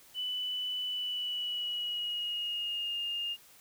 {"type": "tone with pitch glide", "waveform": "sine", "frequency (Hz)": [2988, 2825], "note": ["F#7", "F7"], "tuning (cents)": [16, 19], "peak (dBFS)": -32, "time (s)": [0.14, 3.37], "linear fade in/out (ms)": 50, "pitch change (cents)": -97, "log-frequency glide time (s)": [0.86, 2.99], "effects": ["white hiss -58 dBFS RMS until 3.6 s"]}